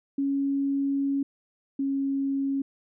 sine tone pair in turn, 277.2 / 274.3 Hz, C#4 / C#4, 0 / -18 cents, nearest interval unison, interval 18 cents, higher first, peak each -23 / -24 dBFS, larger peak first, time 0.18-1.23 / 1.79-2.62 s, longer first, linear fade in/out 5 ms, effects none

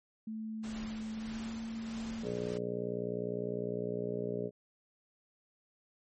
sine tone with pitch glide, 219.4 to 225 Hz, A3 to A3, -5 to +39 cents, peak -37 dBFS, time 0.27-2.25 s, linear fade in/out 5 ms, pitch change +44 cents, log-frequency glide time 1.12-1.47 s
pink noise with tremolo, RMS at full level -47 dBFS, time 0.63-2.58 s, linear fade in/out 10 ms, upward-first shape sine, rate 1.6 Hz, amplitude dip 40%
harmonic tone, 59.9 Hz, A#1, 48 cents sharp, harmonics 2 / 3 / 4 / 5 / 6 / 7 / 8 / 9 / 10, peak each -44 / -41 / -43 / -48 / -47 / -37 / -44 / -45 / -44 dBFS, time 2.22-4.51 s, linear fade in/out 50 ms
effects MP3 32 kbps

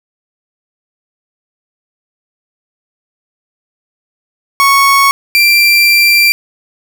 30% pulse tone pair in turn, 1107 / 2361 Hz, C#6 / D7, -3 / +9 cents, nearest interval octave + minor second, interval 1312 cents, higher second, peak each -3 dBFS, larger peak neither, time 4.6-5.11 / 5.35-6.32 s, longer second, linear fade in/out 0 ms, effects none

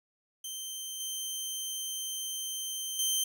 15% pulse tone with level steps, 3119 Hz, G7, 9 cents flat, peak -30 / -27 / -20 dBFS, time 0.44-3.24 s, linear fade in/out 5 ms, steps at 1 / 2.99 s, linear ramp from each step 2 ms, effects none

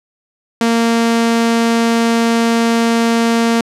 sawtooth tone, 230.8 Hz, A#3, 17 cents flat, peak -7 dBFS, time 0.61-3.61 s, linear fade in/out 2 ms, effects low-pass 9000 Hz 12 dB/octave

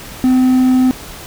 triangle tone, 256.2 Hz, C4, 36 cents flat, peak -6 dBFS, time 0.24-0.91 s, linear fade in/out 0 ms, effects pink hiss -32 dBFS RMS until 1.26 s

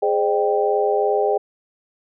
sine chord, Ab major seventh, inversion none, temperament equal with one note detuned, 415.3 / 523.3 / 606.3 / 784 Hz, Ab4 / C5 / Eb5 / G5, 0 / 0 / -45 / 0 cents, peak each -19 / -24 / -23 / -22 dBFS, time 0.02-1.38 s, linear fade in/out 10 ms, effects none

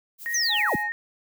violet noise with tremolo, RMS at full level -38 dBFS, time 0.18-0.84 s, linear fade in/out 50 ms, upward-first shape sine, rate 7.9 Hz, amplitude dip 55%
sine tone with vibrato, 1864.7 Hz, A#6, in tune, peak -26 dBFS, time 0.26-0.92 s, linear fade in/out 0 ms, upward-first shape triangle, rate 2.8 Hz, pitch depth 19 cents each way
sine linear sweep, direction down, 6330 to 75 Hz, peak -22 dBFS, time 0.34-0.76 s, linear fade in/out 5 ms
triangle tone, 839 Hz, G#5, 17 cents sharp, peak -28 dBFS, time 0.48-0.9 s, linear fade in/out 50 ms
effects none

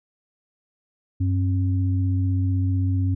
sine tone pair together, 95.2 / 269.8 Hz, F#2 / C#4, +50 / -47 cents, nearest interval octave + tritone, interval 1803 cents, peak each -19 / -28 dBFS, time 1.2-3.15 s, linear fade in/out 10 ms, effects none

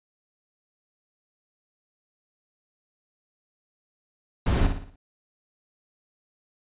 brown noise with echo, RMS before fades -21 dBFS, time 4.46-4.67 s, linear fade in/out 5 ms, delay 58 ms, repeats 5, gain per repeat -7 dB, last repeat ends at 4.96 s, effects resampled to 8000 Hz

